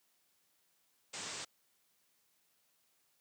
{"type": "low-pass noise", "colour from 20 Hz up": "white", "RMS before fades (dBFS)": -44, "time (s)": [1.13, 1.45], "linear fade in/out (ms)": 10, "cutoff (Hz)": 8400, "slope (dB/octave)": 96, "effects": ["white hiss -75 dBFS RMS until 3.2 s", "high-pass 100 Hz 12 dB/octave"]}